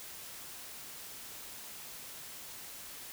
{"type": "silence", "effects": ["white hiss -47 dBFS RMS until 3.12 s"]}